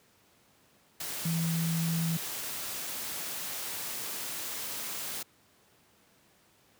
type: tone in noise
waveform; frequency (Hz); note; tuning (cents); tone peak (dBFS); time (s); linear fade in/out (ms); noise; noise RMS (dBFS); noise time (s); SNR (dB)
sine; 165.1; E3; +3; -27; 1.25-2.17; 5; white; -37; 1-5.23; +7
effects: pink hiss -64 dBFS RMS until 6.79 s + high-pass 100 Hz 12 dB/octave